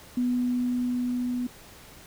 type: tone with level ramp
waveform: sine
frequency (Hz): 246.9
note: B3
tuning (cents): 0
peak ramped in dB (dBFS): -22 to -26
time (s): 0.17-1.47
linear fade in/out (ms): 5
effects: pink hiss -49 dBFS RMS until 2.06 s